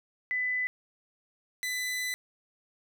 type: tone pair in turn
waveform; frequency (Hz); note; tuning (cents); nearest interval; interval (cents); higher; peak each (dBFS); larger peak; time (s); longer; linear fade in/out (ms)
sine / sawtooth; 2001 / 2001; B6 / B6; +22 / +22; unison; 0; neither; -27 / -27; neither; 0.31-0.67 / 1.63-2.14; second; 0
effects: none